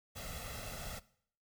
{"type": "noise with comb filter", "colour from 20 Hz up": "pink", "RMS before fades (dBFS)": -44, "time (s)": [0.15, 1], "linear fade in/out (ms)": 20, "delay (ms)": 1.5, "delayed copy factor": 0.75, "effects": ["noise-tail reverb RT60 0.6 s tail -19 dB re dry"]}